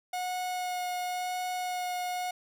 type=tone with vibrato; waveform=45% pulse; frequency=726 Hz; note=F#5; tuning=33 cents flat; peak=-31 dBFS; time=0.13-2.31 s; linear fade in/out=5 ms; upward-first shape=sine; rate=0.94 Hz; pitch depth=10 cents each way; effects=none